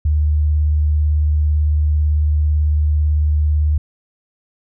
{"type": "tone with vibrato", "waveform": "sine", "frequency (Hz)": 75.4, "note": "D2", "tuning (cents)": 46, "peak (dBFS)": -12, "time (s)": [0.05, 3.78], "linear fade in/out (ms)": 5, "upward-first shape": "sine", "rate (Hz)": 18, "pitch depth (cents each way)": 24, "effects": []}